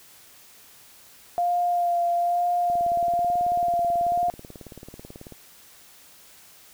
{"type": "tone with vibrato", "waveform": "sine", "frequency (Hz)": 698.5, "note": "F5", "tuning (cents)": 0, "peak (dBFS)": -20, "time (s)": [1.38, 4.3], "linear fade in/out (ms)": 0, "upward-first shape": "sine", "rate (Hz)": 1.1, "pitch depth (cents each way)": 17}
{"type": "click train", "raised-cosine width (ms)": 2, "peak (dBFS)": -27, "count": 49, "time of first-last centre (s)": [2.7, 5.323], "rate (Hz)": 18.3}
{"effects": ["white hiss -51 dBFS RMS until 6.73 s"]}